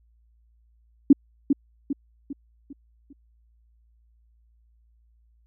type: tone with echo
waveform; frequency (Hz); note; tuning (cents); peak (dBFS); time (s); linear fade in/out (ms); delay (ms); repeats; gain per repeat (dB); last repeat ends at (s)
sine; 279.3; C#4; +13; -8; 1.1-1.13; 5; 400; 5; -7; 3.13
effects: added 57 Hz sine -58 dBFS peak until 5.46 s